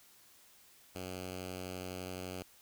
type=tone with notch filter; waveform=5% pulse; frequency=91.9 Hz; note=F#2; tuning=11 cents flat; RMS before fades=-43 dBFS; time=0.95-2.43 s; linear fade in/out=5 ms; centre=1000 Hz; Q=1.4; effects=white hiss -62 dBFS RMS until 2.61 s